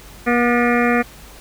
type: harmonic tone with a mistuned harmonic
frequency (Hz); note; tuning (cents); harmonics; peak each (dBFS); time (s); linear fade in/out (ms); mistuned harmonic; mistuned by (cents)
240.1; B3; -49; 1 / 2 / 3 / 5 / 6 / 7 / 8 / 9 / 10; -17 / -20 / -22 / -24 / -25 / -25 / -26 / -27 / -27; 0.26-1.03; 20; 7; +74
effects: added 50 Hz sine -42 dBFS peak until 1.4 s + pink hiss -42 dBFS RMS until 1.4 s